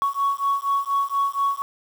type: beating tone pair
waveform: sine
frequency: 1112 / 1116.2 Hz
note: C#6 / C#6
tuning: +5 / +12 cents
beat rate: 4.2 Hz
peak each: -22 dBFS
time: 0.02-1.62 s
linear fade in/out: 0 ms
effects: tanh soft clip ceiling -14 dBFS + 7-bit